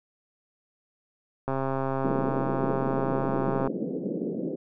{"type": "click train", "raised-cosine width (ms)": 1, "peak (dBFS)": -15, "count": 295, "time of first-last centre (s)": [1.48, 3.674], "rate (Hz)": 134}
{"type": "band-pass noise", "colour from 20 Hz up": "pink", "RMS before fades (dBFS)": -31, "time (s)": [2.04, 4.56], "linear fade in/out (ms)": 10, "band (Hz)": [170, 520], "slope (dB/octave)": 48}
{"effects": []}